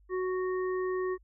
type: harmonic tone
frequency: 370 Hz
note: F#4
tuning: in tune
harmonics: 1 / 3 / 5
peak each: -29 / -39 / -43 dBFS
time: 0.09-1.18 s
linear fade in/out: 50 ms
effects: added 50 Hz sine -58 dBFS peak until 1.23 s